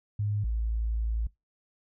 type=tone pair in turn; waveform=sine; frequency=103.83 / 55.61 Hz; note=G#2 / A1; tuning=0 / +19 cents; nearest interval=major seventh; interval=1081 cents; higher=first; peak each=-26 dBFS; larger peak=neither; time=0.19-0.44 / 0.44-1.27 s; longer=second; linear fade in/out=5 ms; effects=noise-tail reverb RT60 0.2 s tail -22 dB re dry